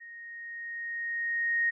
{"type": "tone with level ramp", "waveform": "sine", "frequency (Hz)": 1864.7, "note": "A#6", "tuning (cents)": 0, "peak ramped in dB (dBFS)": [-44, -23], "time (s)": [0, 1.71], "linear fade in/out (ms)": 20, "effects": []}